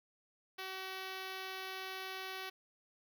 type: tone with notch filter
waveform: 5% pulse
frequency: 378.8 Hz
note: F#4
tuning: 41 cents sharp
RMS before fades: -44 dBFS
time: 0.58-2.5 s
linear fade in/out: 10 ms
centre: 8600 Hz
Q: 0.75
effects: none